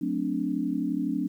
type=chord; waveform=sine; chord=D dominant seventh; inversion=first; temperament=equal with one note detuned; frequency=182.56 / 220 / 261.6 / 293.7 Hz; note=F#3 / A3 / C4 / D4; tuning=-23 / 0 / 0 / 0 cents; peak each=-33 / -33 / -30 / -29 dBFS; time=0.01-1.28 s; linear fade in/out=10 ms; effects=10-bit